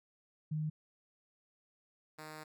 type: tone pair in turn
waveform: sine / 5% pulse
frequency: 154.2 / 154.82 Hz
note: D#3 / D#3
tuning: -15 / -8 cents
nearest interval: unison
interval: 7 cents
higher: second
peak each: -33 / -35 dBFS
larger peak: first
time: 0.51-0.7 / 2.18-2.44 s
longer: second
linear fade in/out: 10 ms
effects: none

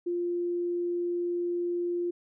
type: tone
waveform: sine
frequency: 349.2 Hz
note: F4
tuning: in tune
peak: -27 dBFS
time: 0.06-2.11 s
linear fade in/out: 10 ms
effects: none

